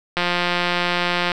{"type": "click train", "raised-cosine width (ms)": 0.3, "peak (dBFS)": -4, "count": 203, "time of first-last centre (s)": [0.17, 1.318], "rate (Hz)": 176, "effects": []}